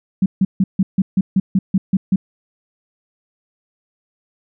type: tone bursts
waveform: sine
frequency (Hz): 191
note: G3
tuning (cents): -45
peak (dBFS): -10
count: 11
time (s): 0.22-2.16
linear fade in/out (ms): 5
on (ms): 40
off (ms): 150
effects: none